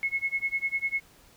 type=tone with tremolo; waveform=sine; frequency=2181 Hz; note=C#7; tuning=29 cents flat; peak=-23 dBFS; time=0.03-1 s; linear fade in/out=0 ms; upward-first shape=sine; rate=10 Hz; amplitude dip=95%; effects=pink hiss -57 dBFS RMS until 1.36 s